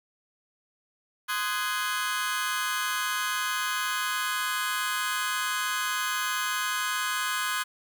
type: chord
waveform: sawtooth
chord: Ab dominant seventh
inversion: first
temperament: just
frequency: 1038.3 / 1245.9 / 1495.1 / 1661.2 Hz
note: C6 / Eb6 / Gb6 / Ab6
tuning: -14 / +2 / +18 / 0 cents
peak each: -29 dBFS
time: 1.28-7.64 s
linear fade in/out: 20 ms
effects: none